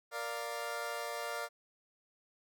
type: chord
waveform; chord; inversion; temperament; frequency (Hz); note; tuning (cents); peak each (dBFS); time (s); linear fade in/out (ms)
20% pulse; Bb major; none; equal; 466.2 / 587.3 / 698.5; Bb4 / D5 / F5; 0 / 0 / 0; -38 / -36 / -37; 0.11-1.49; 50
effects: none